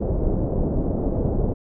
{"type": "low-pass noise", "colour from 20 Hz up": "pink", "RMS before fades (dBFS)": -22, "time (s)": [0, 1.54], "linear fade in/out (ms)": 20, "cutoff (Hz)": 580, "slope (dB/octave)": 24, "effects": []}